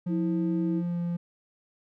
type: tone with pitch glide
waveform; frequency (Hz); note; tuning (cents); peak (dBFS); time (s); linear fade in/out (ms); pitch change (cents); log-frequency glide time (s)
triangle; 176.9 to 172.66; F3 to F3; +23 to -19; -25; 0.06-1.17; 10; -42; 0.63-1
type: tone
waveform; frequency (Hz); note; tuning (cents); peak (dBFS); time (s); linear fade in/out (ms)
sine; 326.4; E4; -17; -27; 0.08-0.83; 50
effects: none